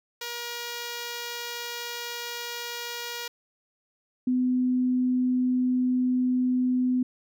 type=tone pair in turn; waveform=5% pulse / sine; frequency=476.1 / 252.2 Hz; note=A#4 / B3; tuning=+37 / +36 cents; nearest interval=major seventh; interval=1101 cents; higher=first; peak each=-21 dBFS; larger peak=neither; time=0.21-3.28 / 4.27-7.03 s; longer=first; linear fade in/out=5 ms; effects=none